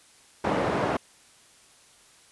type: band-pass noise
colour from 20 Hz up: white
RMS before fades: -26 dBFS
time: 0.44-0.97 s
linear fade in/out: 5 ms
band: 120 to 840 Hz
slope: 12 dB/octave
effects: white hiss -56 dBFS RMS until 2.31 s + resampled to 24000 Hz